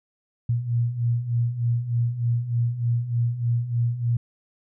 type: beating tone pair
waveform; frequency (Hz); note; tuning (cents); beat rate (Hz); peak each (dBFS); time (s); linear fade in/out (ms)
sine; 116.5 / 119.8; A#2 / A#2; -1 / +48; 3.3; -27 / -22; 0.49-4.17; 5
effects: none